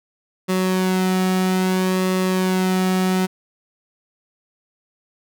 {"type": "tone with flanger", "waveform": "sawtooth", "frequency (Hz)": 186, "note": "F#3", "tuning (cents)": 9, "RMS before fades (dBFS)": -19, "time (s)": [0.48, 3.27], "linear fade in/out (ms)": 20, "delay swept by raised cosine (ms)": [1.3, 1.95], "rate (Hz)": 0.61, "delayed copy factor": -0.5, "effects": []}